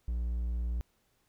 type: tone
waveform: triangle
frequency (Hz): 59.1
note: A#1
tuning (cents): +24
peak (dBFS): -28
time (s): 0.08-0.81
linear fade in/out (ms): 0
effects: pink hiss -73 dBFS RMS until 1.28 s